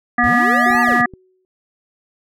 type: harmonic tone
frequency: 241.9 Hz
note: B3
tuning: 36 cents flat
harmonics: 1 / 3 / 5 / 7 / 8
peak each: -18 / -18 / -18 / -18 / -18 dBFS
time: 0.18-1.06 s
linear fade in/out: 5 ms
type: linear two-way sweep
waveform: square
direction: up then down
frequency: 34.18 to 924 to 86.2 Hz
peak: -24 dBFS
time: 0.23-1.02 s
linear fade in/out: 10 ms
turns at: 0.81 s
type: tone with exponential decay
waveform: sine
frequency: 371.8 Hz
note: F#4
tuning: 8 cents sharp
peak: -23 dBFS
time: 0.66-1.45 s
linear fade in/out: 1 ms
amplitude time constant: 170 ms
type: clicks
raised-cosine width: 3 ms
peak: -22 dBFS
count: 5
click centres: 0.705 / 0.75 / 0.886 / 0.921 / 1.137 s
effects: none